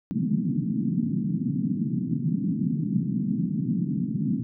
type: band-pass noise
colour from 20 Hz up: pink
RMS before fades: -26 dBFS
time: 0.11-4.43 s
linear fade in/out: 0 ms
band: 140 to 270 Hz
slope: 48 dB/octave
effects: none

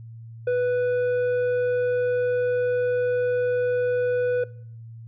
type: tone with tanh clipping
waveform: triangle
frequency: 493.9 Hz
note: B4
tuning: in tune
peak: -21 dBFS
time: 0.47-4.44 s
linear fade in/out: 5 ms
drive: 11 dB
effects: noise-tail reverb RT60 0.6 s tail -22 dB re dry + added 114 Hz sine -38 dBFS peak until 5.07 s

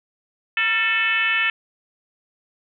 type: tone with frequency modulation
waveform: sine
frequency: 2196 Hz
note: C#7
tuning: 17 cents flat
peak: -17 dBFS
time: 0.57-1.5 s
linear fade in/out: 2 ms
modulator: 417 Hz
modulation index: 1.7
effects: none

